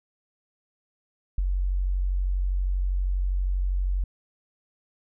sine tone with ADSR envelope, 46.25 Hz, F#1, in tune, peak -19 dBFS, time 1.38-4.04 s, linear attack 4 ms, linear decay 26 ms, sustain -3 dB, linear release 3 ms, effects none

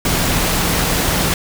sine tone in noise, 171.3 Hz, F3, 33 cents flat, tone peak -24 dBFS, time 0.05-1.34 s, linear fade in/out 2 ms, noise pink, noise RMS -17 dBFS, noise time 0.05-1.34 s, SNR -10 dB, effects none

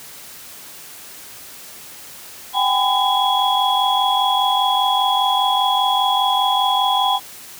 sine tone cluster, 769 / 814 / 1008 / 3342 Hz, G5 / G#5 / B5 / G#7, -33 / -35 / +35 / +10 cents, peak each -20 dBFS, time 2.53-7.2 s, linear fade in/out 50 ms, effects white hiss -38 dBFS RMS until 7.59 s + high-pass 60 Hz 12 dB/octave

